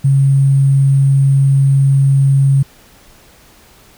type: tone with sample-and-hold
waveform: sine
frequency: 137 Hz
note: C#3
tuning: 20 cents flat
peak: -7 dBFS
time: 0.04-2.63 s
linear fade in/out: 10 ms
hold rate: 8820 Hz
effects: pink hiss -45 dBFS RMS until 3.97 s